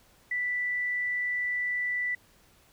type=tone; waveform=sine; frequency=1974 Hz; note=B6; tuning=1 cent flat; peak=-27 dBFS; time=0.31-2.15 s; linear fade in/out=5 ms; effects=pink hiss -61 dBFS RMS until 2.72 s